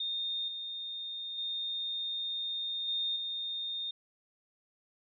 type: tone with level steps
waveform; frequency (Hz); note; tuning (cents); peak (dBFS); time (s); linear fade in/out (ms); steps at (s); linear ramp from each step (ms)
sine; 3658; A#7; -33; -32 / -37 / -33 / -30 / -34; 0-3.91; 5; 0.48 / 1.38 / 2.88 / 3.16; 2
effects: none